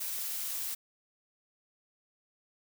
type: noise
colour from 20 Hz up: blue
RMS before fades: -36 dBFS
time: 0-0.75 s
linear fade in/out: 10 ms
effects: none